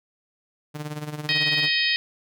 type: tone with tremolo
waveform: sawtooth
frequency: 150.2 Hz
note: D3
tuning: 39 cents sharp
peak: -24 dBFS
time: 0.74-1.69 s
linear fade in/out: 20 ms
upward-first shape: sine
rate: 18 Hz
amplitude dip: 70%
type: harmonic tone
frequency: 629 Hz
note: D#5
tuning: 19 cents sharp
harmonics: 3 / 4 / 5 / 6 / 7 / 8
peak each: -25 / -26 / -27 / -28 / -28 / -29 dBFS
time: 1.29-1.96 s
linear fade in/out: 0 ms
effects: none